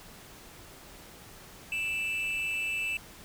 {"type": "tone with amplitude modulation", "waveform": "triangle", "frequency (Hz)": 2646, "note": "E7", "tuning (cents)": 6, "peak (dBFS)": -25, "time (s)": [1.72, 2.97], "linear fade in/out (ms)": 2, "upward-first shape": "sine", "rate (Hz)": 279, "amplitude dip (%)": 60, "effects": ["pink hiss -50 dBFS RMS until 3.24 s"]}